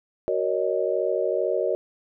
sine chord, D# minor seventh, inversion first, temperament just, 373.4 / 466.7 / 560 / 622.3 Hz, F#4 / A#4 / C#5 / D#5, +16 / +2 / +18 / 0 cents, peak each -27 dBFS, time 0.28-1.75 s, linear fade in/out 0 ms, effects none

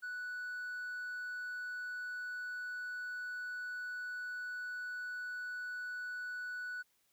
sine tone with hard clipping, 1480 Hz, F#6, in tune, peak -40 dBFS, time 0.02-6.83 s, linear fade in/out 20 ms, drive 2 dB, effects white hiss -75 dBFS RMS until 7.12 s

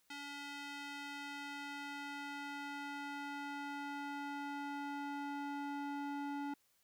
square tone with band-pass filter sweep, 285.1 Hz, C#4, 49 cents sharp, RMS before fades -44 dBFS, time 0.1-6.54 s, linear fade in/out 5 ms, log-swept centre 2800 to 670 Hz, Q 0.82, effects white hiss -75 dBFS RMS until 6.83 s

